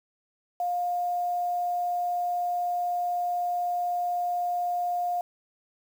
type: tone with quantisation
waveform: sine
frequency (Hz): 708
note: F5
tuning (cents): +23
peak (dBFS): -25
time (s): 0.6-5.21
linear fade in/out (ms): 2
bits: 8
effects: none